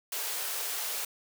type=high-pass noise; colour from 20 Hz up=white; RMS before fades=-34 dBFS; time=0.12-1.05 s; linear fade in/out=5 ms; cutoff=390 Hz; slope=48 dB/octave; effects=none